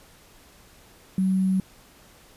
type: tone with sample-and-hold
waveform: sine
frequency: 188.8 Hz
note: F#3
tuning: 35 cents sharp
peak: -19 dBFS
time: 1.18-1.6 s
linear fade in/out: 2 ms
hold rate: 11025 Hz
effects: pink hiss -53 dBFS RMS until 2.36 s + resampled to 32000 Hz